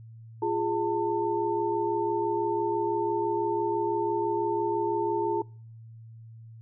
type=tone cluster; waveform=sine; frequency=346.9 / 412.9 / 896 Hz; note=F4 / G#4 / A5; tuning=-12 / -10 / +31 cents; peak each=-29 dBFS; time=0.42-5.42 s; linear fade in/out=5 ms; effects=noise-tail reverb RT60 0.5 s tail -25 dB re dry + added 113 Hz sine -44 dBFS peak until 6.61 s